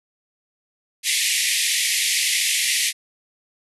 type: band-pass noise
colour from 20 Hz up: pink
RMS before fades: -21 dBFS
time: 1.03-2.93 s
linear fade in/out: 50 ms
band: 1900 to 12000 Hz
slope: 96 dB/octave
effects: none